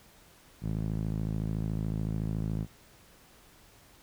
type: tone with band-pass filter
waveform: sawtooth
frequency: 53.8 Hz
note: A1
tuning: 38 cents flat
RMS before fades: -32 dBFS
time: 0.61-2.67 s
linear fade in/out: 50 ms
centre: 160 Hz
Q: 1.7
effects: pink hiss -58 dBFS RMS until 4.02 s